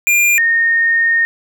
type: tone pair in turn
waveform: square / sine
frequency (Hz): 2400 / 1841.2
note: D7 / A#6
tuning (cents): +37 / -22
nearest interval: perfect fourth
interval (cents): 459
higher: first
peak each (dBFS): -10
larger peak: neither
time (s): 0.07-0.38 / 0.38-1.25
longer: second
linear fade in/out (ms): 0
effects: none